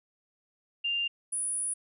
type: tone pair in turn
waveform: sine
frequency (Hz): 2794 / 9794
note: F7 / D#9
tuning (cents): 0 / -28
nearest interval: octave + minor seventh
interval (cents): 2172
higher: second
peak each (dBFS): -27 / -29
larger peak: first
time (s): 0.84-1.08 / 1.32-1.74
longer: second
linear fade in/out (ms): 10
effects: none